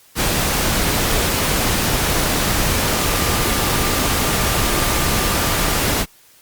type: tone in noise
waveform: sine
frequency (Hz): 1194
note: D6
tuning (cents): +28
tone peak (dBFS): -29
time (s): 2.9-5.79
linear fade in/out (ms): 50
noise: pink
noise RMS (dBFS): -18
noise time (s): 0.15-6.06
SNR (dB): -14
effects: white hiss -50 dBFS RMS until 6.41 s + Opus 48 kbps